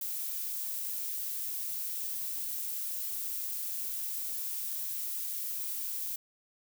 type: noise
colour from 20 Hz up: violet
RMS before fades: -36 dBFS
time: 0.01-6.16 s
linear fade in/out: 5 ms
effects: none